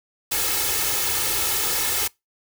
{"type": "noise with comb filter", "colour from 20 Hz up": "white", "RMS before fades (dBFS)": -23, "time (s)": [0.31, 2.08], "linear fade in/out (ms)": 10, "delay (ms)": 2.3, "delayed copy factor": 0.7, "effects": ["noise-tail reverb RT60 0.2 s tail -24 dB re dry"]}